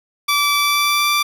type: tone with pitch glide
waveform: 15% pulse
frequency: 1158 to 1174.8 Hz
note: D6 to D6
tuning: -25 to 0 cents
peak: -8 dBFS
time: 0.28-1.23 s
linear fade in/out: 10 ms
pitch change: +25 cents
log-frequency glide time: 0.57-1.1 s
effects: none